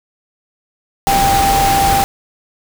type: tone in noise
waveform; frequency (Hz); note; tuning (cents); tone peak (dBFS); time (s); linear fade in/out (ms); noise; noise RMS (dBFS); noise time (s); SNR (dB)
sine; 789; G5; +11; -11; 1.07-2.04; 0; pink; -17; 1.07-2.04; +3
effects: none